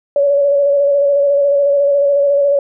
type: tone with vibrato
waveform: sine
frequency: 566 Hz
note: C#5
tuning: 36 cents sharp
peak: -9 dBFS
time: 0.16-2.59 s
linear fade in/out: 2 ms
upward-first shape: square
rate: 14 Hz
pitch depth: 22 cents each way
effects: none